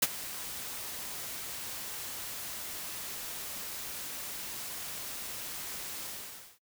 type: noise with ADSR envelope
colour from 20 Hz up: white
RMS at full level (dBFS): -23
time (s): 0.02-6.59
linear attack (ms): 8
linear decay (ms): 35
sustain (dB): -17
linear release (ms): 530
effects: noise-tail reverb RT60 0.1 s tail -23 dB re dry